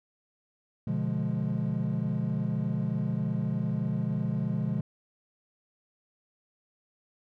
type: chord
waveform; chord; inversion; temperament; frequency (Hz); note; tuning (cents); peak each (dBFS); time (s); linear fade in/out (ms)
triangle; B diminished seventh; none; equal with one note detuned; 123.47 / 146.83 / 174.61 / 209.3; B2 / D3 / F3 / Ab3; 0 / 0 / 0 / +14; -30; 0.87-4.81; 5
effects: tanh soft clip ceiling -18 dBFS

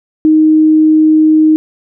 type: tone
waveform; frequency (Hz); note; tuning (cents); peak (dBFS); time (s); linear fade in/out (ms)
sine; 311.7; D#4; +3; -4; 0.25-1.56; 0
effects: none

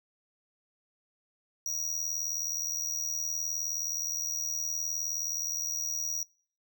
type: tone with amplitude modulation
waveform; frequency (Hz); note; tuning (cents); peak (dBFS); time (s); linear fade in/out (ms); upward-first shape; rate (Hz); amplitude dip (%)
square; 5760; F#8; -47; -28; 1.66-6.23; 2; sine; 79.3; 70
effects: noise-tail reverb RT60 0.5 s tail -25 dB re dry

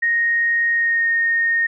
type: tone with pitch glide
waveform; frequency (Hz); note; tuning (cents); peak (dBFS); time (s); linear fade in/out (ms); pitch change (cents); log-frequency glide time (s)
sine; 1864.7 to 1847.5; A#6 to A#6; 0 to -16; -15; 0.02-1.67; 10; -16; 0.72-1.08
effects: none

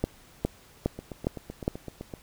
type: two click trains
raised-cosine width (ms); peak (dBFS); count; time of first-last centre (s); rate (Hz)
2; -23 / -11; 10 / 5; 0.99-2.138 / 0.04-1.679; 7.84 / 2.44
effects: pink hiss -55 dBFS RMS until 2.22 s

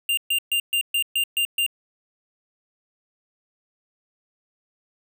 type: tone bursts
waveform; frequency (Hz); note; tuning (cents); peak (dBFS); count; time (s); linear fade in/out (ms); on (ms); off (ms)
square; 2794; F7; 0; -20; 8; 0.09-1.664; 2; 83; 130
effects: none

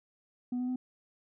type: tone with pitch steps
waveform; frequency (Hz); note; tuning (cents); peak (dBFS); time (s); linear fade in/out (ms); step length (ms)
sine; 246.9 / 250.2 / 253.5; B3 / B3 / B3; 0 / +23 / +45; -28; 0.52-0.76; 5; 80
effects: tanh soft clip ceiling -29 dBFS

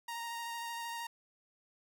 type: tone with vibrato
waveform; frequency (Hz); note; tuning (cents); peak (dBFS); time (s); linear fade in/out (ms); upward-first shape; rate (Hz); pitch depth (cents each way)
sawtooth; 932.3; A#5; 0; -35; 0.08-1.07; 5; square; 13; 11
effects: none

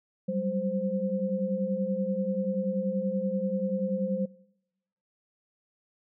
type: tone cluster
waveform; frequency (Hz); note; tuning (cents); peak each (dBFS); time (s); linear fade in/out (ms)
sine; 188.3 / 198.7 / 521; F#3 / G3 / C5; +31 / +24 / -7; -31; 0.28-4.26; 10
effects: noise-tail reverb RT60 0.9 s tail -23 dB re dry

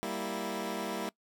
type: chord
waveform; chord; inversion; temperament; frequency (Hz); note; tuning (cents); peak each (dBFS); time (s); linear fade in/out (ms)
15% pulse; E diminished; first; equal; 196 / 233.1 / 329.6; G3 / Bb3 / E4; 0 / 0 / 0; -32; 0.03-1.09; 0
effects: noise-tail reverb RT60 0.1 s tail -22 dB re dry

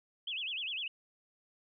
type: tone with vibrato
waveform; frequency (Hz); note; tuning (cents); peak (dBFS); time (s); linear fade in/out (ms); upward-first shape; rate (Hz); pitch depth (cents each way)
sine; 2938; F#7; -13; -35; 0.27-0.88; 5; sine; 9.9; 270
effects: none

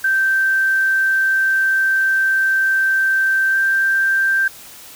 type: tone with pitch glide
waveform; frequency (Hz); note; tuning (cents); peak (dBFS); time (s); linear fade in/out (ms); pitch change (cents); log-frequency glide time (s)
sine; 1560 to 1572.7; G6 to G6; -9 to +5; -13; 0.04-4.48; 5; +14; 3.5-3.58
effects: white hiss -39 dBFS RMS until 4.95 s

